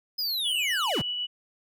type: linear sweep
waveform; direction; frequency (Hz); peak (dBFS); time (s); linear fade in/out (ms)
square; down; 5100 to 60.6; -27; 0.18-1.02; 10
type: tone with tremolo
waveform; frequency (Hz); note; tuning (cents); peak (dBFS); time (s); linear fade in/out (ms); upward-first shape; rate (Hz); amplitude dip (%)
sine; 2949; F#7; -6; -27; 0.44-1.27; 20; triangle; 8; 25
effects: none